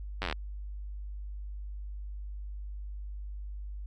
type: slowing click train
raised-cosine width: 0.3 ms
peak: -16 dBFS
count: 10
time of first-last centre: 0.22-0.326 s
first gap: 10 ms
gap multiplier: 1.04
effects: added 50 Hz sine -37 dBFS peak until 3.86 s